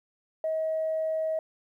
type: tone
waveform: sine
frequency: 636 Hz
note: D#5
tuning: 38 cents sharp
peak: -25 dBFS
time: 0.44-1.39 s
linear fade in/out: 2 ms
effects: tanh soft clip ceiling -21 dBFS + 11-bit